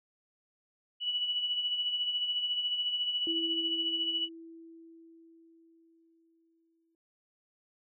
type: tone with tremolo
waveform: sine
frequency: 2948 Hz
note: F#7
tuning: 7 cents flat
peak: -27 dBFS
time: 1-4.29 s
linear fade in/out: 50 ms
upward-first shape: sine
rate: 14 Hz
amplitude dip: 50%
type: tone with exponential decay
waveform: sine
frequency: 329.6 Hz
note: E4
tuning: in tune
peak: -33 dBFS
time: 3.27-6.95 s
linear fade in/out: 1 ms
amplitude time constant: 800 ms
effects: none